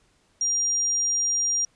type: tone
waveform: sine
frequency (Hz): 5700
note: F8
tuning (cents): +34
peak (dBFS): -21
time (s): 0.41-1.65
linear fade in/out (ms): 2
effects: pink hiss -64 dBFS RMS until 1.75 s + resampled to 22050 Hz